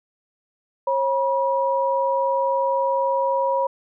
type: tone pair together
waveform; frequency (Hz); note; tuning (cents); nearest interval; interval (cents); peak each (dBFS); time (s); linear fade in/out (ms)
sine; 542 / 965.7; C#5 / B5; -39 / -39; minor seventh; 1000; -21; 0.87-3.67; 5
effects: none